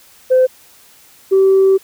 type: tone pair in turn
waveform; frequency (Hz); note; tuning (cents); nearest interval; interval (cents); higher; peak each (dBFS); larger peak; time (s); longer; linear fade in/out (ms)
sine; 514 / 385.2; C5 / G4; -31 / -30; perfect fourth; 499; first; -6; neither; 0.3-0.47 / 1.31-1.78; second; 20
effects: tanh soft clip ceiling -4 dBFS + white hiss -46 dBFS RMS until 1.83 s